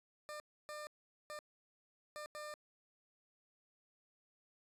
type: tone bursts at uneven times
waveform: 20% pulse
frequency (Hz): 600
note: D5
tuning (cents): +37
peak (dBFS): -40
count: 5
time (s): 0.29-0.4 / 0.69-0.87 / 1.3-1.39 / 2.16-2.26 / 2.35-2.54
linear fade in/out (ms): 0
effects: resampled to 32000 Hz